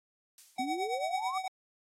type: noise with exponential decay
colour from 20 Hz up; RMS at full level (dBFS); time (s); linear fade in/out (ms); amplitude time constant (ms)
violet; -42; 0.38-0.84; 1; 100
type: tone with tremolo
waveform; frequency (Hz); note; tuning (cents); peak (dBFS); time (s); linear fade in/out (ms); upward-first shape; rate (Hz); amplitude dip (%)
square; 754; F#5; +32; -30; 0.58-1.48; 5; triangle; 9.1; 85
type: exponential sweep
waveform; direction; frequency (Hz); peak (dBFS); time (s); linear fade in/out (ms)
sine; up; 245.1 to 1210; -34; 0.59-1.38; 5
effects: low-pass 8000 Hz 12 dB/octave + AAC 48 kbps